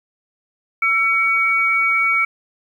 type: tone pair together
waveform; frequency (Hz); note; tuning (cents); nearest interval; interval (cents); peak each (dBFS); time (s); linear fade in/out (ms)
sine; 1339 / 2252; E6 / C#7; +27 / +27; major sixth; 900; -20 / -15; 0.82-2.25; 5
effects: 8-bit